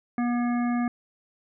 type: harmonic tone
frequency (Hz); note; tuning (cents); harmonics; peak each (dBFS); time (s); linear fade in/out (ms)
241.1; B3; -41; 1 / 3 / 5 / 7 / 9; -23 / -33 / -37 / -40 / -42; 0.18-0.88; 2
effects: none